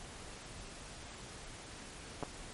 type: clicks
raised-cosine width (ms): 1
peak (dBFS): -23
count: 2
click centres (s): 2.227 / 2.234
effects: pink hiss -49 dBFS RMS until 2.53 s + MP3 48 kbps